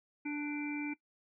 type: harmonic tone with a mistuned harmonic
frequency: 293.6 Hz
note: D4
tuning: in tune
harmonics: 1 / 3 / 5 / 7 / 8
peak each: -35 / -49 / -51 / -50 / -43 dBFS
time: 0.25-0.94 s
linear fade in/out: 10 ms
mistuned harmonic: 5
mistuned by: +23 cents
effects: noise-tail reverb RT60 0.1 s tail -19 dB re dry